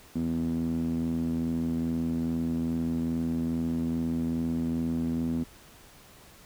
sawtooth tone with band-pass filter, 82.41 Hz, E2, in tune, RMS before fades -29 dBFS, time 0.15-5.44 s, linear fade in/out 10 ms, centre 230 Hz, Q 5.5, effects pink hiss -53 dBFS RMS until 6.45 s

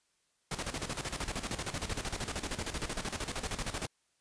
pink noise with tremolo, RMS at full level -35 dBFS, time 0.51-3.87 s, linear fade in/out 5 ms, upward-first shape square, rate 13 Hz, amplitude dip 70%, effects white hiss -75 dBFS RMS until 4.2 s + resampled to 22050 Hz

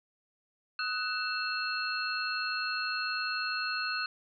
sine tone cluster, 1269 / 1488 / 2658 / 4257 Hz, D#6 / F#6 / E7 / C8, +34 / +9 / +14 / +29 cents, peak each -37 / -34 / -38 / -36 dBFS, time 0.79-4.06 s, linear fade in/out 2 ms, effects none

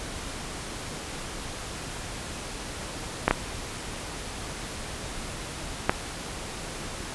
clicks, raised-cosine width 0.5 ms, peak -3 dBFS, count 3, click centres 3.28 / 3.31 / 5.895 s, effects pink hiss -36 dBFS RMS until 7.14 s + resampled to 24000 Hz

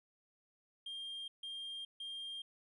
triangle tone bursts, 3204 Hz, G7, 37 cents sharp, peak -40 dBFS, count 3, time 0.86-2.42 s, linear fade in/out 5 ms, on 420 ms, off 150 ms, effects tanh soft clip ceiling -36 dBFS + resampled to 32000 Hz

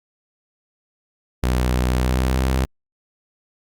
sawtooth tone with pitch glide, 62.4 to 65.05 Hz, B1 to C2, +19 to -9 cents, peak -13 dBFS, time 1.43-2.65 s, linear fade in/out 0 ms, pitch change +72 cents, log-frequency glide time 1.92-2.45 s, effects Opus 48 kbps

